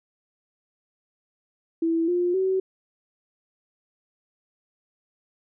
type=tone with pitch steps; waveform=sine; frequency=329.6 / 353.3 / 378.6 Hz; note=E4 / F4 / F#4; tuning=0 / +20 / +40 cents; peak=-20 dBFS; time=1.82-2.6 s; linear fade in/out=5 ms; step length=260 ms; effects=none